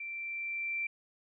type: tone with level ramp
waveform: sine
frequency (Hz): 2349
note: D7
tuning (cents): 0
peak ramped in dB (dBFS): -38 to -31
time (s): 0-0.87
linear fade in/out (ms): 5
effects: none